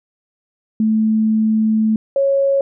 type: tone pair in turn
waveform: sine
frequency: 218.6 / 550.8 Hz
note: A3 / C#5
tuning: -11 / -11 cents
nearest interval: octave + major third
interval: 1600 cents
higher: second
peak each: -12 dBFS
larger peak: neither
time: 0.8-1.96 / 2.16-2.61 s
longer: first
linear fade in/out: 2 ms
effects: none